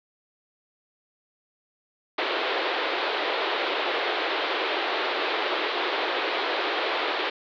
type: band-pass noise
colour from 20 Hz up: pink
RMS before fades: -27 dBFS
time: 2.18-7.3 s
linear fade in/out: 5 ms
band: 340 to 4100 Hz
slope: 48 dB/octave
effects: none